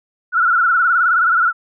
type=tone with vibrato; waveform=sine; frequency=1400 Hz; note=F6; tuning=4 cents sharp; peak=-11 dBFS; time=0.32-1.53 s; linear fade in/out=50 ms; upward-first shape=sine; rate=19 Hz; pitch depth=99 cents each way; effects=none